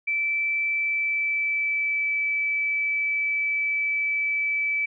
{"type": "tone with pitch glide", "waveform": "sine", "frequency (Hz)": [2324, 2307], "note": ["D7", "D7"], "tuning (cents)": [-19, -31], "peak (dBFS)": -22, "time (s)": [0.07, 4.86], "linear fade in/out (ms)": 10, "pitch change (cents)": -12, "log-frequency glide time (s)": [0.68, 2.17], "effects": []}